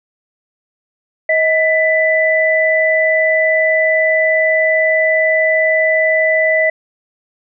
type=tone pair together; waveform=sine; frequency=635 / 1988.8 Hz; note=D#5 / B6; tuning=+35 / +12 cents; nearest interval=octave + minor sixth; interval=1977 cents; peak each=-13 dBFS; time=1.29-6.7 s; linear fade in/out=5 ms; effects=none